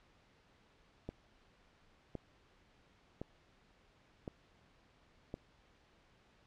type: click train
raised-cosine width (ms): 2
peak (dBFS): -28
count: 5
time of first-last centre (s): 1.09-5.341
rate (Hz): 0.941
effects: pink hiss -68 dBFS RMS until 6.46 s + low-pass 4000 Hz 12 dB/octave